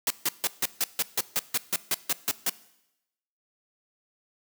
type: noise bursts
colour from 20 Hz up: white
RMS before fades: -25 dBFS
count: 14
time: 0.07-2.496 s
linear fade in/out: 2 ms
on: 34 ms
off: 150 ms
effects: noise-tail reverb RT60 0.9 s tail -19 dB re dry + high-pass 150 Hz 12 dB/octave